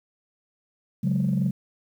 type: chord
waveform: sine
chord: C# suspended fourth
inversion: none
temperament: just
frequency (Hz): 138.59 / 184.79 / 207.9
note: C#3 / F#3 / G#3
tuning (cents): 0 / -2 / +2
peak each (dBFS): -24 / -23 / -26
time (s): 1.03-1.51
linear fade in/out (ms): 10
effects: tanh soft clip ceiling -15 dBFS + 9-bit